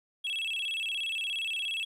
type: tone with vibrato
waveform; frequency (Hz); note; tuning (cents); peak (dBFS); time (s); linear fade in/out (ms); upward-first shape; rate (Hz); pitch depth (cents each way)
triangle; 2960; F#7; 0; -29; 0.24-1.85; 10; square; 17; 190
effects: resampled to 32000 Hz + 11-bit